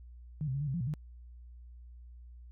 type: tone with pitch steps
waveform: sine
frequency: 152.7 / 130.3 / 139.2 / 148.9 / 132.9 / 172.4 / 122 / 151.3 Hz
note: D#3 / C3 / C#3 / D3 / C3 / F3 / B2 / D#3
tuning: -32 / -7 / +8 / +24 / +27 / -22 / -21 / -48 cents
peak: -31 dBFS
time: 0.41-0.938 s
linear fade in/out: 0 ms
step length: 66 ms
effects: added 60 Hz sine -48 dBFS peak until 2.51 s